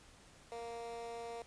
15% pulse tone with high-pass filter, 233.1 Hz, A#3, in tune, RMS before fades -45 dBFS, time 0.52-1.42 s, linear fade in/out 0 ms, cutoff 540 Hz, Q 4.1, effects pink hiss -61 dBFS RMS until 1.46 s + resampled to 22050 Hz

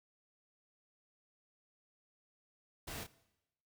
pink noise with echo, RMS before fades -45 dBFS, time 2.87-3.04 s, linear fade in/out 10 ms, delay 30 ms, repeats 1, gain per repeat -5 dB, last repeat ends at 3.07 s, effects noise-tail reverb RT60 0.9 s tail -19 dB re dry

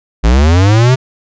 square linear sweep, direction up, 51.91 to 132.9 Hz, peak -6 dBFS, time 0.23-0.96 s, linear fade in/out 20 ms, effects resampled to 16000 Hz

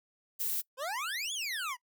violet noise, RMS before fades -33 dBFS, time 0.39-0.62 s, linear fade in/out 20 ms
25% pulse exponential two-way sweep, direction up then down, 493.9 to 3490 to 935 Hz, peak -30 dBFS, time 0.77-1.77 s, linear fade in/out 50 ms, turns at 1.33 s
effects noise-tail reverb RT60 0.1 s tail -23 dB re dry

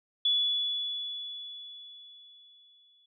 sine tone with exponential decay, 3420 Hz, A7, 50 cents flat, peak -22 dBFS, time 0.25-3.06 s, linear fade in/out 5 ms, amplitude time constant 610 ms, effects none

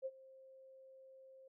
sine tone with ADSR envelope, 529 Hz, C5, 19 cents sharp, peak -37 dBFS, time 0.02-1.48 s, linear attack 36 ms, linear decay 46 ms, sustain -20 dB, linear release 5 ms, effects none

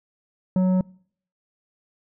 triangle tone with tanh clipping, 185 Hz, F#3, in tune, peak -18 dBFS, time 0.56-0.81 s, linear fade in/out 2 ms, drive 13 dB, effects noise-tail reverb RT60 0.6 s tail -25 dB re dry

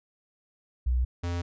sine / square tone pair in turn, 62 / 86.72 Hz, B1 / F2, +7 / -12 cents, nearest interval tritone, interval 581 cents, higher second, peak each -22 / -29 dBFS, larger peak first, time 0.86-1.05 / 1.23-1.42 s, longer neither, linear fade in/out 10 ms, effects resampled to 16000 Hz

